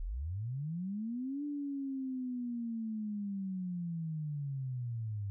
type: linear two-way sweep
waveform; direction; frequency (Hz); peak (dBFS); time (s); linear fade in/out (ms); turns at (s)
sine; up then down; 32.06 to 293.7 to 98.3; -35; 0-5.3; 0; 1.44
effects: none